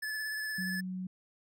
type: tone with vibrato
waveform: square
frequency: 1730 Hz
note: A6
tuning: 30 cents flat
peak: -35 dBFS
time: 0.02-0.81 s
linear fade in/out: 10 ms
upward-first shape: triangle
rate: 17 Hz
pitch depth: 23 cents each way
type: tone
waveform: sine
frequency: 185 Hz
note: F#3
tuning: in tune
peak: -35 dBFS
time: 0.58-1.07 s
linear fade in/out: 5 ms
effects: none